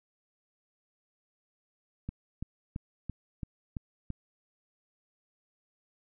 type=click train; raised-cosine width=5 ms; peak=-23 dBFS; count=7; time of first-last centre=2.09-4.103 s; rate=2.98 Hz; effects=none